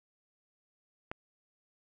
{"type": "click", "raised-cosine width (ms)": 0.5, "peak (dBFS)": -22, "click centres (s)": 1.115, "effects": []}